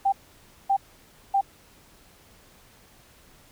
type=tone bursts; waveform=sine; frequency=787 Hz; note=G5; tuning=7 cents sharp; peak=-18 dBFS; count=3; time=0.05-1.412 s; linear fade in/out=10 ms; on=74 ms; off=570 ms; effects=pink hiss -55 dBFS RMS until 3.51 s